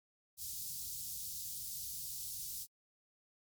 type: band-stop noise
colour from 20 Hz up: white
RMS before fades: -43 dBFS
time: 0.37-2.67 s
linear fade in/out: 50 ms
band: 150 to 4500 Hz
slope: 24 dB/octave
effects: MP3 96 kbps